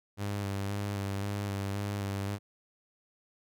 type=tone with vibrato; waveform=sawtooth; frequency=100.1 Hz; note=G2; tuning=37 cents sharp; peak=-28 dBFS; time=0.17-2.39 s; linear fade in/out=50 ms; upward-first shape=square; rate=1.9 Hz; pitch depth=22 cents each way; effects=none